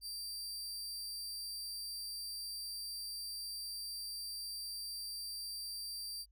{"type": "tone with amplitude modulation", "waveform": "sawtooth", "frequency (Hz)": 4699, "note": "D8", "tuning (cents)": 0, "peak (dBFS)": -37, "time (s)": [0.01, 6.26], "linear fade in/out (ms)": 50, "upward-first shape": "sine", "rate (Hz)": 269, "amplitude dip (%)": 30, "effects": ["added 50 Hz sine -64 dBFS peak until 6.31 s"]}